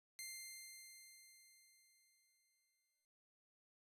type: tone with exponential decay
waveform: 10% pulse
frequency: 2094 Hz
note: C7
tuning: 1 cent sharp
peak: -38 dBFS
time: 0.19-3.05 s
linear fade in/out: 0 ms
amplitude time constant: 620 ms
effects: noise-tail reverb RT60 0.7 s tail -25 dB re dry + resampled to 32000 Hz